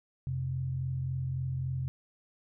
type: tone pair together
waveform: sine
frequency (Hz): 87 / 130.61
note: F2 / C3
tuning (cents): -6 / -3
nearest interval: perfect fifth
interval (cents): 703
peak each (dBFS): -38 / -31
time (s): 0.27-1.88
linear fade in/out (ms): 0
effects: none